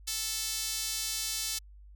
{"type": "tone with high-pass filter", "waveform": "sawtooth", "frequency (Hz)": 440, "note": "A4", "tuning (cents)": 0, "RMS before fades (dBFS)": -34, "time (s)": [0.07, 1.59], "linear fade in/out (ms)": 10, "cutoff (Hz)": 4800, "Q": 1.2, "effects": ["added 50 Hz sine -49 dBFS peak until 1.95 s"]}